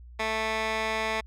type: tone with band-pass filter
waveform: 15% pulse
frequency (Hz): 220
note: A3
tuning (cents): 0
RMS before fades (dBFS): -29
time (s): 0.19-1.21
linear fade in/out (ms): 10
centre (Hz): 1900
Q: 0.93
effects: added 60 Hz sine -44 dBFS peak until 1.26 s